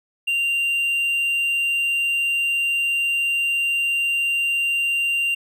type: tone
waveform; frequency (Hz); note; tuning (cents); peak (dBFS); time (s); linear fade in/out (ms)
triangle; 2777; F7; -10; -17; 0.27-5.35; 10
effects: none